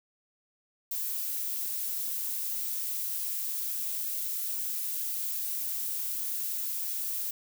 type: noise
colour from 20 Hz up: violet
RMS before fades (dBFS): -33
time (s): 0.91-7.31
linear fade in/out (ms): 5
effects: none